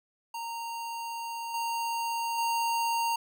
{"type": "tone with level steps", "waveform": "square", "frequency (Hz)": 926, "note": "A#5", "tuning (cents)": -12, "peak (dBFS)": [-35, -30, -27], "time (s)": [0.34, 3.16], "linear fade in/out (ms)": 5, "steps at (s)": [1.54, 2.38], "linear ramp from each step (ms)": 2, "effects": []}